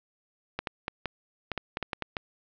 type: clicks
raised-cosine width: 0.3 ms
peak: -14 dBFS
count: 11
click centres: 0.59 / 0.672 / 0.881 / 1.057 / 1.517 / 1.577 / 1.771 / 1.827 / 1.932 / 2.023 / 2.168 s
effects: low-pass 4000 Hz 12 dB/octave